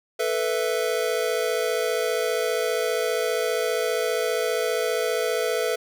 square chord, A suspended second, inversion none, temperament just, 440 / 495 / 660 Hz, A4 / B4 / E5, 0 / +4 / +2 cents, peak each -27 / -27 / -29 dBFS, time 0.19-5.76 s, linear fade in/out 10 ms, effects none

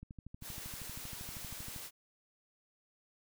click train, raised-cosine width 5 ms, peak -35 dBFS, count 23, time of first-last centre 0.03-1.762 s, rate 12.7 Hz
white noise, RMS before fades -46 dBFS, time 0.41-1.91 s, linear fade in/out 50 ms
effects none

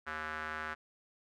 square tone with band-pass filter, 77.78 Hz, D#2, in tune, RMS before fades -40 dBFS, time 0.06-0.75 s, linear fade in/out 20 ms, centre 1500 Hz, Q 3.4, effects none

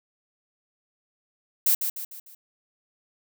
violet noise with echo, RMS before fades -20 dBFS, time 1.66-1.75 s, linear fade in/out 5 ms, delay 150 ms, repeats 4, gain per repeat -7 dB, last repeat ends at 2.35 s, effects none

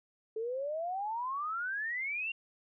sine exponential sweep, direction up, 431.2 to 2794 Hz, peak -33 dBFS, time 0.36-2.32 s, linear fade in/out 5 ms, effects none

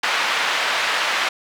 pink band-pass noise, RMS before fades -21 dBFS, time 0.03-1.29 s, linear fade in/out 5 ms, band 1100 to 3300 Hz, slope 12 dB/octave, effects none

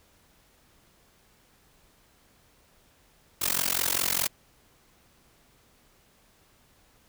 white noise with amplitude modulation, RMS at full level -23 dBFS, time 3.41-4.28 s, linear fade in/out 10 ms, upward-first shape sine, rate 44.9 Hz, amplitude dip 100%, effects pink hiss -62 dBFS RMS until 7.08 s

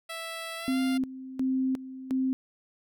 10% pulse tone with pitch glide, 659.3 to 698.1 Hz, E5 to F5, 0 to -1 cents, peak -27 dBFS, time 0.09-0.98 s, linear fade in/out 10 ms, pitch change +99 cents, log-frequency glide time 0.57-0.8 s
sine tone with tremolo, 261.6 Hz, C4, in tune, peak -24 dBFS, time 0.68-2.33 s, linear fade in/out 0 ms, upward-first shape square, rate 1.4 Hz, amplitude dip 80%
effects none

